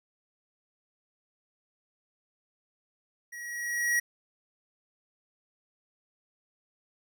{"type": "tone with level ramp", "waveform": "square", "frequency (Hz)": 1909, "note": "A#6", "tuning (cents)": 41, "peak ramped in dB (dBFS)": [-41, -23], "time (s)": [3.32, 4], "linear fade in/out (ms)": 10, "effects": []}